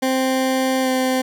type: tone with pitch glide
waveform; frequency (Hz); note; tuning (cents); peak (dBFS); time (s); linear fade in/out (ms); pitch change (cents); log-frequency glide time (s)
20% pulse; 261.6 to 258.7; C4 to C4; 0 to -19; -12; 0.02-1.22; 10; -19; 0.82-0.88
effects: none